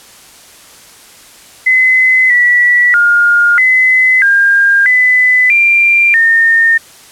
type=tone with pitch steps; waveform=sine; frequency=2033 / 1949 / 1419 / 2025 / 1607 / 2005 / 2378 / 1826 Hz; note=B6 / B6 / F6 / B6 / G6 / B6 / D7 / A#6; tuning=+50 / -23 / +27 / +43 / +43 / +26 / +21 / -36 cents; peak=-5 dBFS; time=1.66-6.78 s; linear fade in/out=10 ms; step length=640 ms; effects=white hiss -38 dBFS RMS until 7.11 s + low-pass 11000 Hz 12 dB/octave